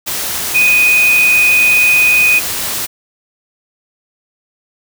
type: tone in noise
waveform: sine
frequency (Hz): 2489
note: D#7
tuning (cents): 0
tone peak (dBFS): -7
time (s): 0.54-2.4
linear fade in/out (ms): 20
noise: white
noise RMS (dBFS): -19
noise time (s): 0.06-2.87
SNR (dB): +9
effects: none